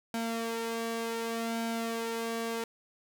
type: tone with flanger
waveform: sawtooth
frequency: 228.9 Hz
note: A#3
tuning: 31 cents flat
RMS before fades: -34 dBFS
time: 0.14-2.64 s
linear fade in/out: 2 ms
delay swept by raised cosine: 1.3 to 2.6 ms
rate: 0.67 Hz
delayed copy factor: +0.6
effects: none